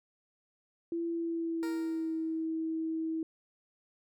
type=tone with pitch glide; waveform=sine; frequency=336.6 to 322.1 Hz; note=E4 to E4; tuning=+36 to -40 cents; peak=-31 dBFS; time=0.92-3.23 s; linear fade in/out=2 ms; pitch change=-76 cents; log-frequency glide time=1.06-2.15 s
type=tone with exponential decay; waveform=15% pulse; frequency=466.2 Hz; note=A#4; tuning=in tune; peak=-33 dBFS; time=1.63-2.46 s; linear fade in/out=0 ms; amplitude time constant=180 ms
effects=none